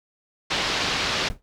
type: low-pass noise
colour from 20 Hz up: white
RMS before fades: -25 dBFS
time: 0.5-1.29 s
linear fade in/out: 10 ms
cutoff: 4700 Hz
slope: 24 dB/octave
type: noise with exponential decay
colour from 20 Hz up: brown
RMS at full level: -26 dBFS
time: 1.3-1.42 s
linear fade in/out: 0 ms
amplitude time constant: 25 ms
effects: none